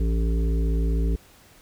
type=harmonic tone with a mistuned harmonic; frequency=55.6 Hz; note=A1; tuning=19 cents sharp; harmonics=1 / 3 / 5 / 7 / 8; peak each=-20 / -30 / -34 / -37 / -38 dBFS; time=0-1.16 s; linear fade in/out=5 ms; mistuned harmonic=1; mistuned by=+22 cents; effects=pink hiss -53 dBFS RMS until 1.61 s